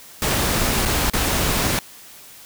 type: noise with dropouts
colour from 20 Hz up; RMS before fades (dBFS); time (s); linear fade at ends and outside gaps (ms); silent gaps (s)
pink; -20; 0.22-1.79; 1; 0.853-0.857 / 1.099-1.135
effects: white hiss -43 dBFS RMS until 2.45 s